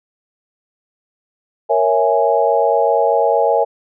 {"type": "chord", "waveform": "sine", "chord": "A# half-diminished seventh", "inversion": "none", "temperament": "equal", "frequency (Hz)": [466.2, 554.4, 659.3, 830.6], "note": ["A#4", "C#5", "E5", "G#5"], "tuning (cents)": [0, 0, 0, 0], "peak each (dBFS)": -17, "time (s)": [1.69, 3.65], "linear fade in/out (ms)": 20, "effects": []}